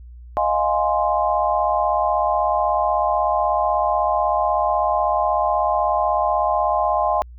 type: chord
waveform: sine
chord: F minor seventh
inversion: third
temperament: equal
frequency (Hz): 622.3 / 698.5 / 830.6 / 1046.5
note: Eb5 / F5 / Ab5 / C6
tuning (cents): 0 / 0 / 0 / 0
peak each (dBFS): -22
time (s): 0.37-7.22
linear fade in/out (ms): 0
effects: added 60 Hz sine -37 dBFS peak until 7.38 s